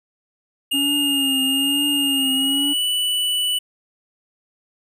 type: tone with pitch glide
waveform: square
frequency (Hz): 2836 to 2967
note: F7 to F#7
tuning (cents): +26 to +4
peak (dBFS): -19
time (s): 0.71-3.59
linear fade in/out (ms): 10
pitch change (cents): +78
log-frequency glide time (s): 2.14-2.84
type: tone with vibrato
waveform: triangle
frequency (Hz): 277.2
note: C#4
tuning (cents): 0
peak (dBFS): -20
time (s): 0.73-2.74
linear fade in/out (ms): 20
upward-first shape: triangle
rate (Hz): 1.1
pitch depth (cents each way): 86
effects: none